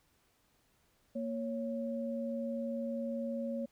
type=tone pair together; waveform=sine; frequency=233.1 / 554.4 Hz; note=A#3 / C#5; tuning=0 / 0 cents; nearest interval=octave + minor third; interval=1500 cents; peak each=-36 / -38 dBFS; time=1.15-3.66 s; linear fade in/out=10 ms; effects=pink hiss -72 dBFS RMS until 3.71 s